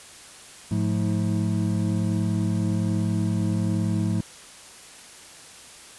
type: tone cluster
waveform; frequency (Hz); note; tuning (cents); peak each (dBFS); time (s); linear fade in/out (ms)
triangle; 105.9 / 176.1 / 217.3 / 321.5; G#2 / F3 / A3 / E4; +34 / +15 / -21 / -43; -23 / -24 / -26 / -30; 0.71-4.21; 5
effects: white hiss -45 dBFS RMS until 5.98 s + resampled to 24000 Hz